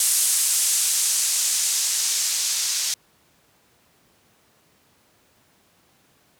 violet noise with low-pass filter sweep, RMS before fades -22 dBFS, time 0-2.94 s, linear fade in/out 2 ms, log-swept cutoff 8800 to 5800 Hz, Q 1.3, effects pink hiss -60 dBFS RMS until 6.39 s + high-pass 100 Hz 12 dB/octave

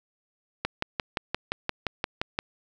click train, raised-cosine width 0.3 ms, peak -10 dBFS, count 11, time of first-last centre 0.65-2.389 s, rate 5.75 Hz, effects none

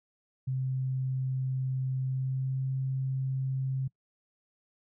sine tone with pitch glide, 130.8 to 132.55 Hz, C3 to C3, 0 to +23 cents, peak -28 dBFS, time 0.47-3.88 s, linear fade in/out 10 ms, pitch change +23 cents, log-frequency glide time 2.02-2.69 s, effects noise-tail reverb RT60 0.1 s tail -23 dB re dry

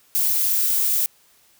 violet noise, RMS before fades -20 dBFS, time 0.15-1.06 s, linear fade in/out 0 ms, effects white hiss -57 dBFS RMS until 1.59 s

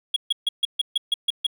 triangle tone bursts, 3322 Hz, G#7, in tune, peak -16 dBFS, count 9, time 0.14-1.467 s, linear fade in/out 5 ms, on 23 ms, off 140 ms, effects none

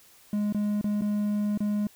triangle tone with dropouts, 207.7 Hz, G#3, in tune, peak -22 dBFS, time 0.33-1.87 s, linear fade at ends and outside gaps 2 ms, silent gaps 0.525-0.546 / 0.813-0.842 / 1.011-1.019 / 1.576-1.604 s, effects white hiss -56 dBFS RMS until 1.95 s

